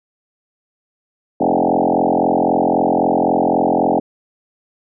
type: tone with frequency modulation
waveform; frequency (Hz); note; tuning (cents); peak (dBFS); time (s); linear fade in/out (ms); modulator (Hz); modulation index
sine; 523.3; C5; 0; -12; 1.4-4; 10; 43.8; 7
effects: none